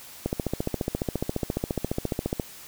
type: click train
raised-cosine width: 2 ms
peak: -12 dBFS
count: 32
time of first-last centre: 0.26-2.398 s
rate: 14.5 Hz
effects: white hiss -45 dBFS RMS until 2.67 s